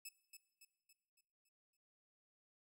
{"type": "tone with echo", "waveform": "10% pulse", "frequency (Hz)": 2605, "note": "E7", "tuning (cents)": -21, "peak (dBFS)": -40, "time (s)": [0.05, 0.09], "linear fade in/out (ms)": 5, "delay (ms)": 280, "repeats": 6, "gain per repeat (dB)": -6, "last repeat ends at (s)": 1.77, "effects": ["noise-tail reverb RT60 0.9 s tail -17 dB re dry"]}